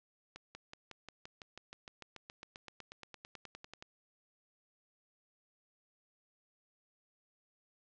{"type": "accelerating click train", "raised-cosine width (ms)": 0.2, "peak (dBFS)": -30, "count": 27, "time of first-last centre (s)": [0.36, 3.825], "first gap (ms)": 190, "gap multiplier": 0.97, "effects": ["low-pass 6000 Hz 12 dB/octave"]}